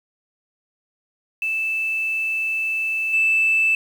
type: tone with level steps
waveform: sine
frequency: 2637 Hz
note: E7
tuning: in tune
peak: -20 / -14 dBFS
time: 1.42-3.75 s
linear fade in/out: 2 ms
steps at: 3.13 s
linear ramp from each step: 10 ms
effects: tanh soft clip ceiling -10 dBFS + 7-bit